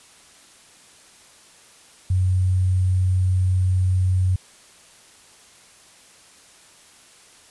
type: tone with sample-and-hold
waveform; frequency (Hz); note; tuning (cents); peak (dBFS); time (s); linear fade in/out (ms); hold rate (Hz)
sine; 92.5; F#2; 0; -16; 2.1-4.36; 5; 8820
effects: white hiss -50 dBFS RMS until 7.5 s + resampled to 24000 Hz